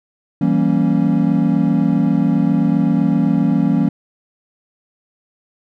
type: chord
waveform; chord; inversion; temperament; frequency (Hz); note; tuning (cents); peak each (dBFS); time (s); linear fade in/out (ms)
triangle; E diminished seventh; none; equal with one note detuned; 164.81 / 192.41 / 233.1 / 277.2; E3 / G3 / Bb3 / Db4; 0 / -32 / 0 / 0; -16; 0.41-3.89; 5
effects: none